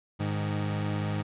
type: tone pair together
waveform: 30% pulse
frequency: 103.83 / 154.27 Hz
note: G#2 / D#3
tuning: 0 / -14 cents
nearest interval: perfect fifth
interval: 686 cents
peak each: -27 / -30 dBFS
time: 0.19-1.23 s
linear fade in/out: 20 ms
effects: resampled to 8000 Hz